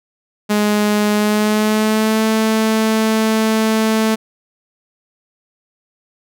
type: tone with pitch glide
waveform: sawtooth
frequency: 209 to 220 Hz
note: G#3 to A3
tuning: +11 to 0 cents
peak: -9 dBFS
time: 0.49-4.16 s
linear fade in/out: 20 ms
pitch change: +89 cents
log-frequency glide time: 1.12-2.24 s
effects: none